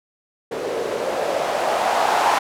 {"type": "noise with low-pass filter sweep", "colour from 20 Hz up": "violet", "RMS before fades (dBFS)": -21, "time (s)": [0.51, 2.39], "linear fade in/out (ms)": 10, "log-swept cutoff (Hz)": [420, 880], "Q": 3.4, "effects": []}